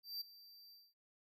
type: tone with ADSR envelope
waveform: square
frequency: 4681 Hz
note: D8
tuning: 7 cents flat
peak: -40 dBFS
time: 0.03-0.94 s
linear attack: 180 ms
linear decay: 11 ms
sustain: -18 dB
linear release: 220 ms
effects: none